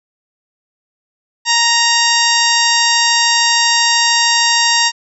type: harmonic tone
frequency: 933 Hz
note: A#5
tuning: 1 cent sharp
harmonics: 1 / 2 / 3 / 4 / 5 / 6 / 7 / 8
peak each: -17 / -17 / -19 / -19 / -18 / -17 / -24 / -21 dBFS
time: 1.45-4.92 s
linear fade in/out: 50 ms
effects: none